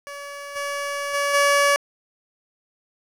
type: tone with level steps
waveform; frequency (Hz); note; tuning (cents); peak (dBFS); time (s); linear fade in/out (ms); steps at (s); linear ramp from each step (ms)
15% pulse; 569; C#5; +45; -27 / -19 / -14 / -9; 0.07-1.76; 0; 0.55 / 1.13 / 1.33; 20
effects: low-pass 11000 Hz 12 dB/octave + 8-bit